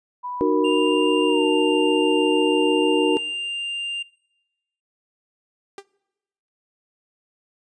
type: tone with pitch glide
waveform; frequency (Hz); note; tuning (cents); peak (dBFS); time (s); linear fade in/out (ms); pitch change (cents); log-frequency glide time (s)
sine; 987.8 to 890.3; B5 to A5; 0 to +20; -27; 0.23-3.19; 20; -180; 1.26-1.45
type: chord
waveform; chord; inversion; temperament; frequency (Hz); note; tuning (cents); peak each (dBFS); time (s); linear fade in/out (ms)
sine; D# minor; none; equal with one note detuned; 303.7 / 370 / 466.2; D#4 / F#4 / A#4; -42 / 0 / 0; -21; 0.41-3.17; 0
type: tone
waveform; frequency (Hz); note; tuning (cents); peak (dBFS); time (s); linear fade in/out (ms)
triangle; 2794; F7; 0; -24; 0.64-4.03; 10
type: tone with exponential decay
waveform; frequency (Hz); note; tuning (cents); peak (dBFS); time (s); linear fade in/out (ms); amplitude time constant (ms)
sawtooth; 396.3; G4; +19; -27; 5.78-5.85; 2; 15
effects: noise-tail reverb RT60 1.0 s tail -23 dB re dry + resampled to 22050 Hz